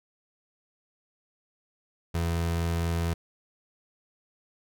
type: tone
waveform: 30% pulse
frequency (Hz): 84.1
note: E2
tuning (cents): +35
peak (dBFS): -23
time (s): 2.14-3.14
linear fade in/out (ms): 10
effects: none